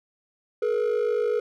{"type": "tone pair together", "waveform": "triangle", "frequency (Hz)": [426.7, 479], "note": ["G#4", "A#4"], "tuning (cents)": [47, 47], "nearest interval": "major second", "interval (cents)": 200, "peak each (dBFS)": -21, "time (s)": [0.62, 1.4], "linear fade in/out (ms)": 5, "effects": ["tanh soft clip ceiling -17 dBFS"]}